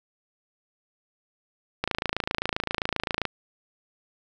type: click train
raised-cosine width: 0.3 ms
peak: -9 dBFS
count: 40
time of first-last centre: 1.84-3.253 s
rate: 27.6 Hz
effects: none